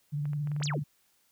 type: tone with vibrato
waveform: sine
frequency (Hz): 146.83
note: D3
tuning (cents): 0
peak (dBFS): -29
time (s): 0.12-0.84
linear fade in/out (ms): 20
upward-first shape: sine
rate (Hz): 18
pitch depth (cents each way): 53
type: clicks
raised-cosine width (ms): 0.5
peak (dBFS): -34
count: 9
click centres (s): 0.255 / 0.333 / 0.473 / 0.517 / 0.564 / 0.602 / 0.658 / 0.704 / 0.736
type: exponential two-way sweep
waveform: sine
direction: up then down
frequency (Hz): 84 to 8220 to 84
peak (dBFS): -33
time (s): 0.59-0.83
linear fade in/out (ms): 50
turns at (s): 0.64
effects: white hiss -69 dBFS RMS until 1.31 s